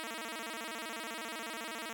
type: tone with vibrato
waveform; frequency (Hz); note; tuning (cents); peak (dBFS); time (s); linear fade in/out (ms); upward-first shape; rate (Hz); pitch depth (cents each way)
5% pulse; 269.2; C4; +49; -28; 0-1.93; 0; square; 14; 290
effects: none